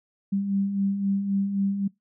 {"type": "beating tone pair", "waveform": "sine", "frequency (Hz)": [194.2, 198], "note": ["G3", "G3"], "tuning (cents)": [-16, 18], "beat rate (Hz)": 3.8, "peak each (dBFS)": [-32, -23], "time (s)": [0.32, 1.88], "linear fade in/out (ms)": 10, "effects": ["noise-tail reverb RT60 0.2 s tail -25 dB re dry"]}